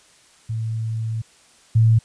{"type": "tone pair in turn", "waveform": "sine", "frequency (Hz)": [111.9, 112.37], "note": ["A2", "A2"], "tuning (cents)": [30, 37], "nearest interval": "unison", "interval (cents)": 7, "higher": "second", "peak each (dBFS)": [-22, -11], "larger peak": "second", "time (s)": [[0.49, 1.22], [1.75, 1.99]], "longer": "first", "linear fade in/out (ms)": 10, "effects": ["white hiss -53 dBFS RMS until 2.04 s", "resampled to 22050 Hz"]}